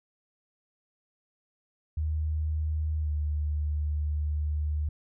sine tone with pitch glide, 77.4 to 75.02 Hz, D#2 to D2, -9 to +37 cents, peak -26 dBFS, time 1.97-4.89 s, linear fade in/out 5 ms, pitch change -54 cents, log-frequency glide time 3-3.1 s, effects none

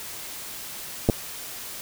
clicks, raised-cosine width 2 ms, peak -5 dBFS, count 2, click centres 1.089 / 1.098 s, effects white hiss -37 dBFS RMS until 1.81 s

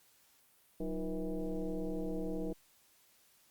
sine tone with frequency modulation, 146.83 Hz, D3, in tune, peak -34 dBFS, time 0.8-2.53 s, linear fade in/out 5 ms, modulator 166 Hz, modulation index 2.4, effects white hiss -67 dBFS RMS until 3.5 s + Opus 48 kbps

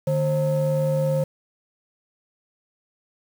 triangle ring-modulated tone, 190 Hz, F#3, 46 cents sharp, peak -14 dBFS, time 0.07-1.24 s, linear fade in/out 5 ms, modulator 341 Hz, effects 7-bit

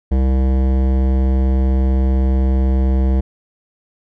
sine tone with hard clipping, 65.41 Hz, C2, in tune, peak -14 dBFS, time 0.11-3.21 s, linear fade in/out 10 ms, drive 16 dB, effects none

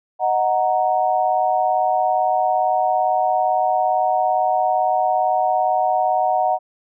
sine chord, D# minor, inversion none, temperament equal, 622.3 / 740 / 932.3 Hz, D#5 / F#5 / A#5, 0 / 0 / 0 cents, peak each -22 / -17 / -23 dBFS, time 0.19-6.59 s, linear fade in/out 50 ms, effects none

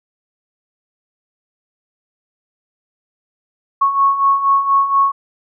sine beating tone pair, 1100 / 1104.2 Hz, C#6 / C#6, -14 / -7 cents, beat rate 4.2 Hz, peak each -18 / -12 dBFS, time 3.81-5.12 s, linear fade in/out 10 ms, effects none

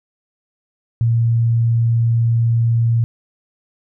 sine tone, 116 Hz, A#2, 8 cents flat, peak -12 dBFS, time 1.01-3.04 s, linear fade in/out 0 ms, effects none

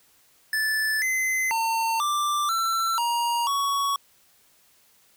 square tone with pitch steps, 1748 / 2049 / 906 / 1179 / 1343 / 944 / 1119 Hz, A6 / C7 / A#5 / D6 / E6 / A#5 / C#6, -12 / -37 / -50 / +6 / +32 / +22 / +16 cents, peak -23 dBFS, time 0.53-3.96 s, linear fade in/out 2 ms, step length 490 ms, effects white hiss -60 dBFS RMS until 5.16 s

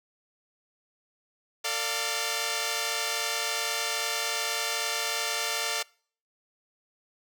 5% pulse chord, D minor, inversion second, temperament equal with one note detuned, 451.1 / 587.3 / 698.5 Hz, A4 / D5 / F5, +43 / 0 / 0 cents, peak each -21 dBFS, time 1.64-5.83 s, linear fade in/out 10 ms, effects noise-tail reverb RT60 0.5 s tail -25 dB re dry

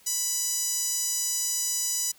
sawtooth tone with high-pass filter, 987.8 Hz, B5, in tune, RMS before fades -28 dBFS, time 0.06-2.12 s, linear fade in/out 10 ms, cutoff 6600 Hz, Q 2.9, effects white hiss -57 dBFS RMS until 2.18 s

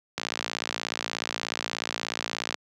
click train, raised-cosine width 0.2 ms, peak -10 dBFS, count 135, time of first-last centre 0.18-2.543 s, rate 56.7 Hz, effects high-pass 150 Hz 12 dB/octave

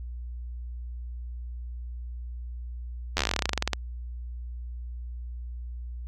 slowing click train, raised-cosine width 0.2 ms, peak -7 dBFS, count 21, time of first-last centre 3.17-3.733 s, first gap 11 ms, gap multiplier 1.09, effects added 60 Hz sine -34 dBFS peak until 6.07 s

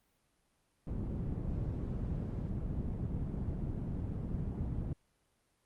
white low-pass noise, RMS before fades -37 dBFS, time 0.87-4.93 s, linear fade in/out 2 ms, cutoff 150 Hz, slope 12 dB/octave, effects pink hiss -75 dBFS RMS until 5.65 s + Opus 32 kbps

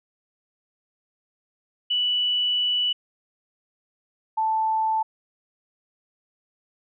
sine tone pair in turn, 2960 / 880 Hz, F#7 / A5, 0 / 0 cents, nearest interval octave + major sixth, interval 2100 cents, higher first, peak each -20 dBFS, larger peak neither, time 1.9-2.93 / 4.37-5.03 s, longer first, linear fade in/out 10 ms, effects none

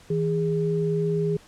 sine tone pair together, 162.13 / 410.8 Hz, E3 / G#4, -28 / -19 cents, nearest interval octave + major third, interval 1609 cents, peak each -24 / -24 dBFS, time 0.1-1.37 s, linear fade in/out 5 ms, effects pink hiss -52 dBFS RMS until 1.47 s + low-pass 9000 Hz 12 dB/octave

